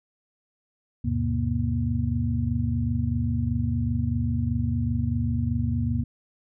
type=tone cluster; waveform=sine; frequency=78.1 / 101.1 / 126.1 / 237.1 Hz; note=D#2 / G#2 / B2 / A#3; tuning=+7 / -46 / +36 / +30 cents; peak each=-28 dBFS; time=1.04-6.04 s; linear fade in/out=10 ms; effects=none